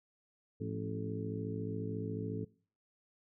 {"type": "harmonic tone with a mistuned harmonic", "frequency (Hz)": 54.1, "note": "A1", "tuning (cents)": -29, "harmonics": [2, 3, 4, 5, 6, 7, 8], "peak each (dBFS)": [-40, -43, -45, -43, -49, -52, -43], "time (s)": [0.6, 2.45], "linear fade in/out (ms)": 10, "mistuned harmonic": 3, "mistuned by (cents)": 98, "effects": ["noise-tail reverb RT60 0.5 s tail -24 dB re dry"]}